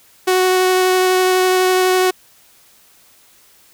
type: tone with vibrato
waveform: sawtooth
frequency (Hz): 370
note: F#4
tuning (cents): 0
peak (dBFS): -8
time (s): 0.27-2.11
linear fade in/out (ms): 10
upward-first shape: sine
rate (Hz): 12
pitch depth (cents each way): 8
effects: white hiss -50 dBFS RMS until 3.73 s